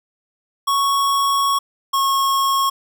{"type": "tone pair in turn", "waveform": "square", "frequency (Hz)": [1108.7, 1090.9], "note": ["C#6", "C#6"], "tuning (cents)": [0, -28], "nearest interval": "unison", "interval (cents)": 28, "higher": "first", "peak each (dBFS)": -16, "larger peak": "neither", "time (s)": [[0.67, 1.59], [1.93, 2.7]], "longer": "first", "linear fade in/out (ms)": 10, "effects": []}